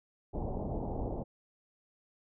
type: low-pass noise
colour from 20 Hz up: pink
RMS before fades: -36 dBFS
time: 0.33-1.24 s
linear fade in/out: 20 ms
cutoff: 840 Hz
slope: 48 dB/octave
effects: none